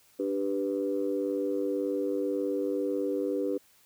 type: chord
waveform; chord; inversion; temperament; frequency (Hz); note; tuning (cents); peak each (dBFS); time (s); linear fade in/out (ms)
sine; G major; second; equal; 293.7 / 392 / 493.9; D4 / G4 / B4; 0 / 0 / 0; -31; 0.19-3.58; 10
effects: tanh soft clip ceiling -18 dBFS + white hiss -62 dBFS RMS until 3.85 s